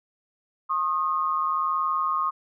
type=tone pair together; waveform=sine; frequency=1075.8 / 1237 Hz; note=C6 / D#6; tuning=+48 / -10 cents; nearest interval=major second; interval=242 cents; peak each=-25 dBFS; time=0.69-2.31 s; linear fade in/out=20 ms; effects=none